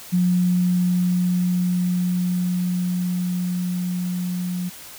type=tone with level ramp; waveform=sine; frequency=179.3 Hz; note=F3; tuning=46 cents sharp; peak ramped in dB=-15 to -23 dBFS; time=0.12-4.7 s; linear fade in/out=20 ms; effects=white hiss -40 dBFS RMS until 4.98 s